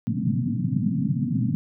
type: band-pass noise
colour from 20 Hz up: pink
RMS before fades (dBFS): -24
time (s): 0.07-1.55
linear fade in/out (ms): 0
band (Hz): 110 to 270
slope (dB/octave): 96
effects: none